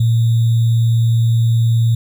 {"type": "tone with sample-and-hold", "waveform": "sine", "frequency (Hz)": 114.9, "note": "A#2", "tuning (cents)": -25, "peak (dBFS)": -10, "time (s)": [0, 1.95], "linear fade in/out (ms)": 5, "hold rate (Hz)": 3675, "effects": []}